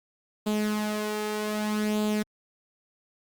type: tone with flanger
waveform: sawtooth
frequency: 211.9 Hz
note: G#3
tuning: 35 cents sharp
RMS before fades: -28 dBFS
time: 0.46-2.23 s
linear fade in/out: 10 ms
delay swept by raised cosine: 0.26 to 2.26 ms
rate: 0.64 Hz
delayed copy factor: +0.55
effects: Opus 48 kbps